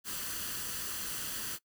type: noise with comb filter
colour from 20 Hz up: white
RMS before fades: -38 dBFS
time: 0.04-1.59 s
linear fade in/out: 50 ms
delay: 0.66 ms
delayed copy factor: +0.55
effects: noise-tail reverb RT60 0.1 s tail -21 dB re dry